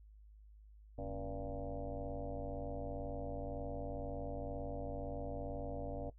sine tone with frequency modulation, 277.2 Hz, C#4, in tune, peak -39 dBFS, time 0.98-6.1 s, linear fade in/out 5 ms, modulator 102 Hz, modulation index 4, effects noise-tail reverb RT60 0.1 s tail -17 dB re dry + added 52 Hz sine -56 dBFS peak until 6.18 s

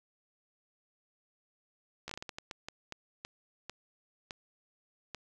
slowing click train, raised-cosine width 0.2 ms, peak -23 dBFS, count 15, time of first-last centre 2.08-5.147 s, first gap 14 ms, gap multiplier 1.37, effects none

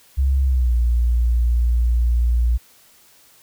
sine tone with pitch glide, 67.2 to 59.18 Hz, C2 to A#1, +47 to +27 cents, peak -14 dBFS, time 0.17-2.58 s, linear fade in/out 20 ms, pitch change -220 cents, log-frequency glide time 0.43-0.74 s, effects white hiss -52 dBFS RMS until 3.42 s

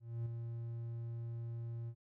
triangle tone with ADSR envelope, 116.54 Hz, A#2, in tune, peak -33 dBFS, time 0-1.95 s, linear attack 260 ms, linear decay 5 ms, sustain -5 dB, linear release 67 ms, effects none

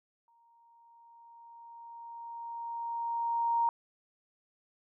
sine tone with exponential growth, 932.3 Hz, A#5, in tune, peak -24 dBFS, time 0.28-3.69 s, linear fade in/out 1 ms, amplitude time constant 740 ms, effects none

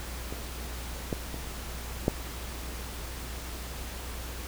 clicks, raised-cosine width 2 ms, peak -22 / -15 / -23 / -9 dBFS, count 4, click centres 0.325 / 1.128 / 1.343 / 2.081 s, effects added 60 Hz sine -38 dBFS peak until 4.47 s + pink hiss -41 dBFS RMS until 4.47 s

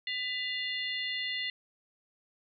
harmonic tone with a mistuned harmonic, 705 Hz, F5, 16 cents sharp, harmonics 3 / 4 / 5 / 6, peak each -35 / -37 / -39 / -41 dBFS, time 0.07-1.5 s, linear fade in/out 2 ms, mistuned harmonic 3, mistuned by -97 cents, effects none

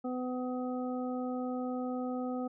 harmonic tone, 252 Hz, B3, 35 cents sharp, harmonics 1 / 2 / 3 / 5, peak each -34 / -39 / -42 / -47 dBFS, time 0.04-2.48 s, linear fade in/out 10 ms, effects none

